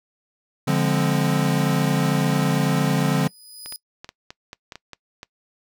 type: chord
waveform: square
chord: D half-diminished seventh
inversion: none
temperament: equal with one note detuned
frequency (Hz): 145.65 / 174.61 / 207.7 / 261.6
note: D3 / F3 / Ab3 / C4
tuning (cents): -14 / 0 / 0 / 0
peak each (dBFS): -22 / -24 / -27 / -26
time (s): 0.67-3.28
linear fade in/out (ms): 10
type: tone with exponential growth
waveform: 20% pulse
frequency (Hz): 4978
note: D#8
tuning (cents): 0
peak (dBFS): -25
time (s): 2.79-3.76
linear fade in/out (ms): 0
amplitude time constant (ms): 210
type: clicks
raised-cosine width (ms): 0.2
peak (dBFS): -19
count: 10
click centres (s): 3.66 / 3.724 / 4.045 / 4.091 / 4.305 / 4.531 / 4.722 / 4.756 / 4.933 / 5.231
effects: noise-tail reverb RT60 0.1 s tail -23 dB re dry